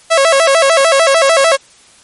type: tone with vibrato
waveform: sawtooth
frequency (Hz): 600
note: D5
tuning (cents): +37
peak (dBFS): -3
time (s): 0.1-1.57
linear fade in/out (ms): 20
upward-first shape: square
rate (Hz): 6.7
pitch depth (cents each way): 160
effects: white hiss -44 dBFS RMS until 2.03 s + MP3 48 kbps